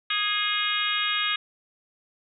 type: harmonic tone with a mistuned harmonic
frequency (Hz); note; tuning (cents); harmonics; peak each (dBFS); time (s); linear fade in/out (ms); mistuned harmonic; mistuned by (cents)
414; G#4; -5; 3 / 4 / 5 / 6 / 7 / 8 / 9; -31 / -31 / -31 / -31 / -31 / -31 / -31; 0.1-1.36; 5; 5; +50
effects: none